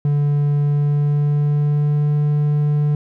triangle tone with pitch glide, 145.2 to 147.74 Hz, D3 to D3, -19 to +11 cents, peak -12 dBFS, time 0.05-2.95 s, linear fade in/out 2 ms, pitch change +30 cents, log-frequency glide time 0.59-2.15 s, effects none

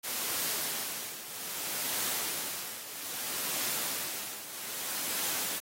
white noise with tremolo, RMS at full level -32 dBFS, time 0.03-5.6 s, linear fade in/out 20 ms, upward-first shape triangle, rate 0.62 Hz, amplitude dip 75%, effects high-pass 150 Hz 12 dB/octave + AAC 48 kbps

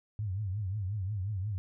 sine tone with vibrato, 99.5 Hz, G2, 26 cents sharp, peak -31 dBFS, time 0.19-1.58 s, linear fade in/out 0 ms, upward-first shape triangle, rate 5.6 Hz, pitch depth 190 cents each way, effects none

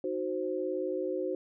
sine chord, C diminished, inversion first, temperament equal, 311.1 / 370 / 523.3 Hz, Eb4 / Gb4 / C5, 0 / 0 / 0 cents, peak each -37 / -33 / -34 dBFS, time 0.04-1.35 s, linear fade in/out 2 ms, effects none

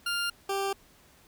20% pulse tone pair in turn, 1400 / 392.9 Hz, F6 / G4, +4 / +4 cents, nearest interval octave + minor seventh, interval 2200 cents, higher first, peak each -23 dBFS, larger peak neither, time 0.06-0.3 / 0.49-0.73 s, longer neither, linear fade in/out 5 ms, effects pink hiss -59 dBFS RMS until 1.27 s

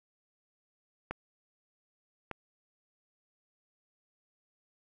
clicks, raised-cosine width 0.5 ms, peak -20 / -22 dBFS, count 2, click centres 1.11 / 2.313 s, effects none

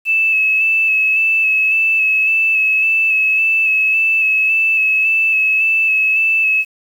sine tone with vibrato, 2611 Hz, E7, 17 cents flat, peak -11 dBFS, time 0.05-6.65 s, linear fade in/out 50 ms, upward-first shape square, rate 1.8 Hz, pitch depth 19 cents each way, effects 7-bit

